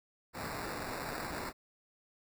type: noise with sample-and-hold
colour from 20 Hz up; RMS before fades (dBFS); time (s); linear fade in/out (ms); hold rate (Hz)
violet; -40; 0.33-1.53; 50; 3150
effects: none

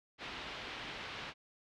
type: low-pass noise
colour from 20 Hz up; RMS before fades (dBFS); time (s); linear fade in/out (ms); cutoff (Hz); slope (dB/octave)
white; -45; 0.18-1.34; 50; 3600; 24
effects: none

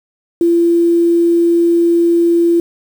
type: tone with quantisation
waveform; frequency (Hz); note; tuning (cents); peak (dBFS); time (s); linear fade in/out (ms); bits
sine; 340.3; F4; -45; -8; 0.41-2.6; 2; 6
effects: none

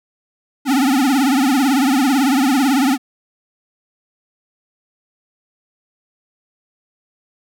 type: tone with vibrato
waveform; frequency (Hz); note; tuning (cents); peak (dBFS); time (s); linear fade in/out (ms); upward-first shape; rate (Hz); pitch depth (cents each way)
square; 268.8; C4; +47; -13; 0.65-2.98; 50; triangle; 18; 180
effects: none

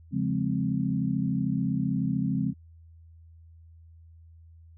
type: chord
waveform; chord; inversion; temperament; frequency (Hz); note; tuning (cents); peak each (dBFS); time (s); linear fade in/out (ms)
sine; Db major seventh; none; equal; 138.59 / 174.61 / 207.7 / 261.6; Db3 / F3 / Ab3 / C4; 0 / 0 / 0 / 0; -30; 0.11-2.54; 50
effects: added 82 Hz sine -49 dBFS peak until 4.77 s

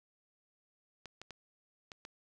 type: clicks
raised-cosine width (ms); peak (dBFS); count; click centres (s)
0.2; -29; 5; 1.057 / 1.216 / 1.307 / 1.918 / 2.051
effects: none

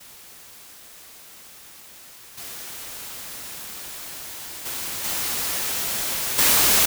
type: noise with level steps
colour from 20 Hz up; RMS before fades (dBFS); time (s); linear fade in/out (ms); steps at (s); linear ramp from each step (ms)
white; -45 / -36 / -30 / -26 / -17; 0-6.86; 10; 2.37 / 4.65 / 5.04 / 6.38; 10
effects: none

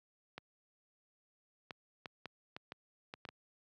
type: clicks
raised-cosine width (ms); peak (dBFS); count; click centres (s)
0.3; -28; 9; 0.38 / 1.708 / 2.058 / 2.257 / 2.565 / 2.721 / 3.139 / 3.252 / 3.289
effects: high-pass 100 Hz 12 dB/octave

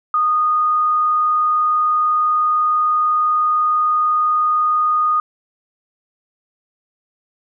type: tone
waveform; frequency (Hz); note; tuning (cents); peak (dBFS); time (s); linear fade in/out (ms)
sine; 1233; D#6; -16; -13; 0.14-5.2; 2
effects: none

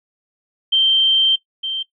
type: tone pair in turn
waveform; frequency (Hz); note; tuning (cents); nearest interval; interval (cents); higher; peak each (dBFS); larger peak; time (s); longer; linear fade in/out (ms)
sine; 3136 / 3136; G7 / G7; 0 / 0; unison; 0; neither; -11 / -20; first; 0.72-1.36 / 1.63-1.83; first; 10
effects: noise-tail reverb RT60 0.1 s tail -17 dB re dry

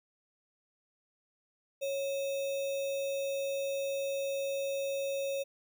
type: tone with sample-and-hold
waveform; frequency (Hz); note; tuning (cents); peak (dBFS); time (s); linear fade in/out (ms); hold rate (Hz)
sine; 551; C#5; -11; -31; 1.81-5.44; 20; 3150
effects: none

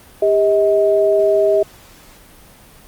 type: tone pair together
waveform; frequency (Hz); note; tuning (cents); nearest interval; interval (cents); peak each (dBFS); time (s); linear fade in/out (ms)
sine; 399.8 / 635; G4 / D#5; +34 / +35; minor sixth; 801; -14 / -13; 0.22-1.63; 5
effects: pink hiss -44 dBFS RMS until 2.87 s + Opus 32 kbps

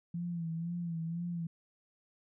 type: tone with vibrato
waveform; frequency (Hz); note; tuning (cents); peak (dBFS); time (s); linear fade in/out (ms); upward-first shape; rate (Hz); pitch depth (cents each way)
sine; 168.6; E3; +39; -34; 0.14-1.47; 5; sine; 2; 58
effects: none

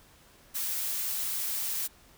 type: noise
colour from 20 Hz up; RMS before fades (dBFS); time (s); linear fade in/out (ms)
blue; -32; 0.54-1.88; 20
effects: pink hiss -58 dBFS RMS until 2.17 s

